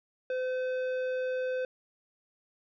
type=tone with tanh clipping; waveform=triangle; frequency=511 Hz; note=C5; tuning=41 cents flat; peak=-31 dBFS; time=0.3-1.65 s; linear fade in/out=2 ms; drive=15 dB; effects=none